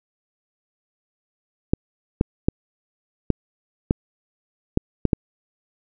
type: clicks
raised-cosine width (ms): 3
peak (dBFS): -3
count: 8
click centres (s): 1.735 / 2.211 / 2.485 / 3.303 / 3.909 / 4.774 / 5.053 / 5.132
effects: none